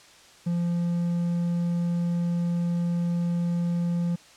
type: tone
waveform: triangle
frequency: 172.5 Hz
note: F3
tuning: 21 cents flat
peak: -21 dBFS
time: 0.46-4.16 s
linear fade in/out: 10 ms
effects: white hiss -52 dBFS RMS until 4.36 s + low-pass 7000 Hz 12 dB/octave